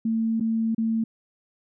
sine tone with dropouts, 224.7 Hz, A3, 37 cents sharp, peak -21 dBFS, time 0.05-1.04 s, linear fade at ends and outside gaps 5 ms, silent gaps 0.399-0.407 / 0.748-0.78 s, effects none

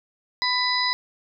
harmonic tone, 996 Hz, B5, 14 cents sharp, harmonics 1 / 2 / 4 / 5, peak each -26 / -26 / -26 / -26 dBFS, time 0.42-0.93 s, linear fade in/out 0 ms, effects none

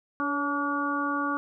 harmonic tone with a mistuned harmonic, 286.9 Hz, D4, 40 cents flat, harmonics 1 / 2 / 3 / 4 / 5, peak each -30 / -38 / -37 / -29 / -32 dBFS, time 0.2-1.37 s, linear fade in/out 0 ms, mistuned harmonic 2, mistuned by -32 cents, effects none

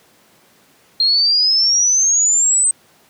sine exponential sweep, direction up, 4186 to 8290 Hz, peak -11 dBFS, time 1-2.71 s, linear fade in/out 2 ms, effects pink hiss -52 dBFS RMS until 3.09 s + high-pass 150 Hz 12 dB/octave

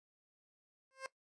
15% pulse tone with exponential growth, 530 Hz, C5, 22 cents sharp, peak -32 dBFS, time 0.91-1.06 s, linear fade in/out 0 ms, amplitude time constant 31 ms, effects noise-tail reverb RT60 0.1 s tail -17 dB re dry + resampled to 22050 Hz

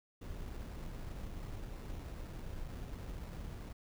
brown noise with sample-and-hold, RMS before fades -44 dBFS, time 0.21-3.73 s, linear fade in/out 10 ms, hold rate 3150 Hz, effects none

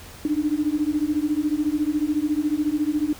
sine beating tone pair, 293.7 / 307.7 Hz, D4 / D#4, 0 / -19 cents, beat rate 14 Hz, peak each -23 dBFS, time 0.25-3.13 s, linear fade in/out 2 ms, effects added 88 Hz sine -49 dBFS peak until 3.19 s + pink hiss -43 dBFS RMS until 3.19 s

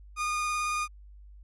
30% pulse tone with vibrato, 1223 Hz, D#6, 30 cents flat, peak -25 dBFS, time 0.16-0.88 s, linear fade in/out 50 ms, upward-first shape sine, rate 18 Hz, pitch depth 11 cents each way, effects added 50 Hz sine -47 dBFS peak until 1.43 s + resampled to 24000 Hz

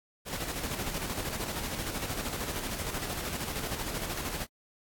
pink noise with tremolo, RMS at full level -34 dBFS, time 0.25-4.47 s, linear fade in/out 50 ms, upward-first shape square, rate 13 Hz, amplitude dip 40%, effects AAC 64 kbps

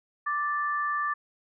sine tone pair together, 1174.7 / 1761.2 Hz, D6 / A6, 0 / +1 cents, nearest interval perfect fifth, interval 701 cents, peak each -27 / -31 dBFS, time 0.26-1.14 s, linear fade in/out 10 ms, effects none

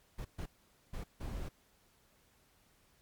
brown noise bursts at uneven times, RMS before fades -40 dBFS, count 4, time 0.18-0.25 / 0.38-0.46 / 0.93-1.04 / 1.2-1.49 s, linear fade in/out 10 ms, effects pink hiss -69 dBFS RMS until 3.01 s + MP3 96 kbps

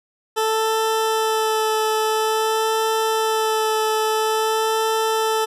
20% pulse tone with vibrato, 439.1 Hz, A4, 4 cents flat, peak -13 dBFS, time 0.36-5.46 s, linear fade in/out 20 ms, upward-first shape sine, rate 0.49 Hz, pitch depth 14 cents each way, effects resampled to 32000 Hz

